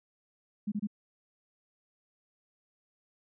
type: tone bursts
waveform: sine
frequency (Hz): 207.7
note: G#3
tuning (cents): 0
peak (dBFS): -29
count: 3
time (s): 0.67-0.872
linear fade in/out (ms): 10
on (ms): 50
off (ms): 26
effects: none